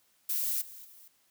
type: noise with level steps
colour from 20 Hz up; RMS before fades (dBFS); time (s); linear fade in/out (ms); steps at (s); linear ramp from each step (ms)
violet; -31 / -48 / -54; 0.29-1.08; 5; 0.61 / 0.84; 10
effects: white hiss -69 dBFS RMS until 1.3 s + high-pass 60 Hz 12 dB/octave